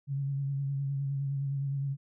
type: tone with vibrato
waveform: sine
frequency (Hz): 138.59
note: C#3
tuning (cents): 0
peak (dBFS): -29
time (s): 0.07-1.97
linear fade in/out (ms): 50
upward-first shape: sine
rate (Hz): 9.7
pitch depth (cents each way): 30
effects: none